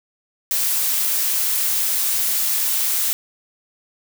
blue noise, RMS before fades -20 dBFS, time 0.51-3.13 s, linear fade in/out 0 ms, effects none

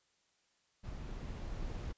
brown noise with level ramp, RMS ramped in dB -44 to -40 dBFS, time 0.83-1.93 s, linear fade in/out 20 ms, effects white hiss -75 dBFS RMS until 1.97 s + resampled to 16000 Hz

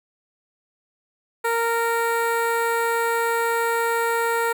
15% pulse tone with notch filter, 463.1 Hz, A#4, 11 cents flat, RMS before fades -22 dBFS, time 1.44-4.53 s, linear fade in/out 10 ms, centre 5200 Hz, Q 0.83, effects none

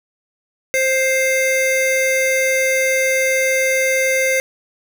square tone pair together, 525.8 / 2103 Hz, C5 / C7, +8 / +8 cents, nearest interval 2 octaves, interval 2400 cents, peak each -18 dBFS, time 0.74-4.4 s, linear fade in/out 0 ms, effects none

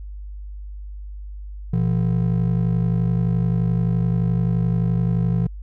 triangle ring-modulated tone, 145.3 Hz, D3, 18 cents flat, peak -12 dBFS, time 1.73-5.47 s, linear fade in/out 5 ms, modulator 25.8 Hz, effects added 50 Hz sine -31 dBFS peak until 5.62 s

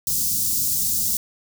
white band-stop noise, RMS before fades -22 dBFS, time 0.07-1.17 s, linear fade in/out 2 ms, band 230 to 5200 Hz, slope 24 dB/octave, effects none

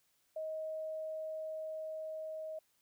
sine tone with level ramp, 630 Hz, D#5, 21 cents sharp, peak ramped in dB -37 to -40 dBFS, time 0.36-2.59 s, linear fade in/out 5 ms, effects white hiss -75 dBFS RMS until 2.81 s

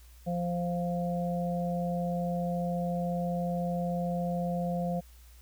harmonic tone, 174.61 Hz, F3, in tune, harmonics 1 / 3 / 4, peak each -30 / -35 / -36 dBFS, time 0.26-5.01 s, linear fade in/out 20 ms, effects added 60 Hz sine -51 dBFS peak until 5.41 s + white hiss -61 dBFS RMS until 5.41 s

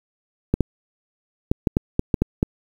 clicks, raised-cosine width 3 ms, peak -4 dBFS, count 9, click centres 0.54 / 0.607 / 1.515 / 1.672 / 1.769 / 1.994 / 2.142 / 2.22 / 2.429 s, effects 7-bit

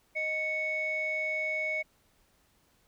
sine tone pair together, 622.3 / 2215 Hz, D#5 / C#7, 0 / -2 cents, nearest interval octave + minor seventh, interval 2198 cents, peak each -35 / -29 dBFS, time 0.15-1.83 s, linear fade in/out 20 ms, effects tanh soft clip ceiling -23 dBFS + pink hiss -68 dBFS RMS until 2.87 s

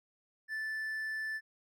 triangle tone, 1756 Hz, A6, 4 cents flat, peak -33 dBFS, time 0.48-1.41 s, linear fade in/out 50 ms, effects none

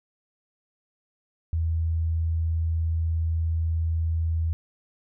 sine tone, 81.7 Hz, E2, 15 cents flat, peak -22 dBFS, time 1.53-4.53 s, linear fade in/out 0 ms, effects none

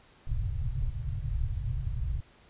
pink low-pass noise, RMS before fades -31 dBFS, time 0.27-2.21 s, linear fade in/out 5 ms, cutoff 140 Hz, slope 96 dB/octave, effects pink hiss -59 dBFS RMS until 2.49 s + resampled to 8000 Hz

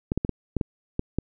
clicks, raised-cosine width 3 ms, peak -11 dBFS, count 8, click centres 0.119 / 0.176 / 0.249 / 0.293 / 0.567 / 0.612 / 0.994 / 1.186 s, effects none

